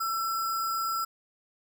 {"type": "tone with sample-and-hold", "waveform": "sine", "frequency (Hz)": 1336, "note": "E6", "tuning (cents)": 23, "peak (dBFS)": -27, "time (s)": [0, 1.05], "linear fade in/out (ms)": 10, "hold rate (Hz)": 6300, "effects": []}